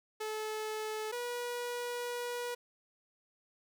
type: tone pair in turn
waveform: sawtooth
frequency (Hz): 432.4 / 484.5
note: A4 / B4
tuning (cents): -30 / -33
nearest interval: major second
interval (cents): 197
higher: second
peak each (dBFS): -32 / -32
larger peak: neither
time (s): 0.2-1.12 / 1.12-2.55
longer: second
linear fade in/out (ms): 10
effects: none